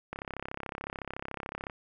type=click train; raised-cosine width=0.5 ms; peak=-21 dBFS; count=54; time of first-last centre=0.13-1.698 s; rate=33.8 Hz; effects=none